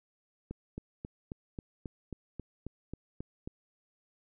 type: click train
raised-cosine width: 3 ms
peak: -26 dBFS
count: 12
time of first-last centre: 0.51-3.475 s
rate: 3.71 Hz
effects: none